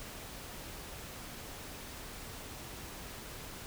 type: silence
effects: pink hiss -46 dBFS RMS until 3.66 s